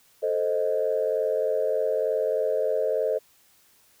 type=chord; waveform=sine; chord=A diminished; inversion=none; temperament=equal; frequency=440 / 523.3 / 622.3 Hz; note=A4 / C5 / Eb5; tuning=0 / 0 / 0 cents; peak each=-26 dBFS; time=0.22-3.19 s; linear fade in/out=20 ms; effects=tanh soft clip ceiling -13 dBFS + white hiss -60 dBFS RMS until 4 s